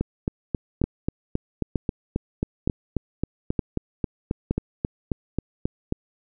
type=two click trains; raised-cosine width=3 ms; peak=-9 / -10 dBFS; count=5 / 23; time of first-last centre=0.84-4.51 / 0.01-5.924 s; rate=1.09 / 3.72 Hz; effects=none